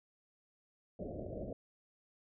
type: low-pass noise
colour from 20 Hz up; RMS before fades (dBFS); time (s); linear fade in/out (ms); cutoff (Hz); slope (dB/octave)
white; -43; 0.99-1.53; 5; 660; 96
effects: none